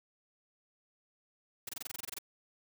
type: noise bursts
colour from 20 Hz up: white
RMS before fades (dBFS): -40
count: 12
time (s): 1.67-2.186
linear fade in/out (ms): 5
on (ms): 21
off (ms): 24
effects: none